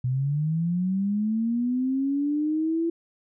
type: linear sweep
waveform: sine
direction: up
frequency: 123.47 to 337 Hz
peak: -22 dBFS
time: 0.04-2.9 s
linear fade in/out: 5 ms
effects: none